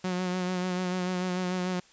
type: tone with vibrato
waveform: sawtooth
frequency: 182.2 Hz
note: F#3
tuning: 26 cents flat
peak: -24 dBFS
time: 0.04-1.8 s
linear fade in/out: 5 ms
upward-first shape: sine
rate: 6.8 Hz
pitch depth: 29 cents each way
effects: white hiss -58 dBFS RMS until 1.92 s + resampled to 16000 Hz